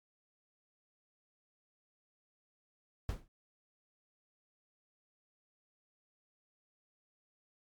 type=noise with exponential decay; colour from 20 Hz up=brown; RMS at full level=-31 dBFS; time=3.09-3.28 s; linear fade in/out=1 ms; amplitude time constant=40 ms; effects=MP3 96 kbps